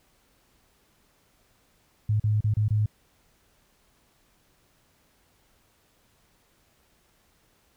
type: tone with dropouts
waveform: sine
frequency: 106.3 Hz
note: G#2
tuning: 41 cents sharp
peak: -20 dBFS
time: 2.09-2.86 s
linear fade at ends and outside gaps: 5 ms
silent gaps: 2.199-2.239 / 2.407-2.442 / 2.539-2.568 / 2.683-2.705 s
effects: pink hiss -65 dBFS RMS until 7.76 s